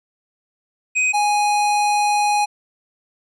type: tone pair in turn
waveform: square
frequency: 2510 / 829.4 Hz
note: D#7 / G#5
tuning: +15 / -3 cents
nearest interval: octave + perfect fifth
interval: 1918 cents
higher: first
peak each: -16 dBFS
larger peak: neither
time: 0.95-1.13 / 1.13-2.46 s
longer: second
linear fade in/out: 20 ms
effects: resampled to 24000 Hz